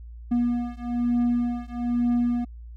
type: beating tone pair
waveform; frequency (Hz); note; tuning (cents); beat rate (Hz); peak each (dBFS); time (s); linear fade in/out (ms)
triangle; 240 / 241.1; B3 / B3; -49 / -41; 1.1; -23; 0.31-2.45; 10
effects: added 58 Hz sine -38 dBFS peak until 2.76 s